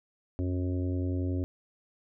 harmonic tone, 90.5 Hz, F#2, 38 cents flat, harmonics 1 / 3 / 4 / 5 / 6 / 7, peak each -29 / -33 / -39 / -48 / -45 / -49 dBFS, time 0.39-1.44 s, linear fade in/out 0 ms, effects none

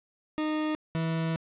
40% pulse tone pair in turn, 307.8 / 163.05 Hz, D#4 / E3, -19 / -19 cents, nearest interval major seventh, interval 1100 cents, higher first, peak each -26 dBFS, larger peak neither, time 0.38-0.75 / 0.95-1.36 s, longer second, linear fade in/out 0 ms, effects resampled to 8000 Hz + 9-bit

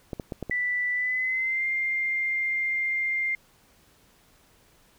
clicks, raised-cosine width 2 ms, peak -18 dBFS, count 5, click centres 0.132 / 0.198 / 0.322 / 0.427 / 0.497 s
sine tone with pitch glide, 1975.5 to 2105 Hz, B6 to C7, 0 to +10 cents, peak -24 dBFS, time 0.51-3.35 s, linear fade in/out 2 ms, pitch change +110 cents, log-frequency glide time 0.93-1.67 s
effects pink hiss -60 dBFS RMS until 4.98 s

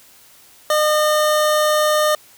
square tone pair together, 608 / 1216 Hz, D#5 / D#6, -40 / -40 cents, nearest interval octave, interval 1200 cents, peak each -16 / -20 dBFS, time 0.7-2.15 s, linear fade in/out 2 ms, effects white hiss -48 dBFS RMS until 2.37 s

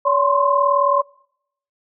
sine tone cluster, 568 / 1031 / 1070 Hz, C#5 / C6 / C6, +42 / -26 / +38 cents, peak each -18 dBFS, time 0.05-1.02 s, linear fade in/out 10 ms, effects noise-tail reverb RT60 0.7 s tail -24 dB re dry

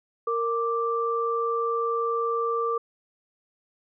sine tone pair together, 462.6 / 1174.7 Hz, A#4 / D6, -13 / 0 cents, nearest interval octave + major third, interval 1613 cents, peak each -26 dBFS, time 0.27-2.78 s, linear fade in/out 5 ms, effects none

